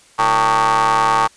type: ring-modulated tone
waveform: 30% pulse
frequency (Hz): 110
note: A2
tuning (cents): 0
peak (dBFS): -7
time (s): 0.18-1.28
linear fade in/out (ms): 20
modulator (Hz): 1010
effects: white hiss -49 dBFS RMS until 1.36 s + resampled to 22050 Hz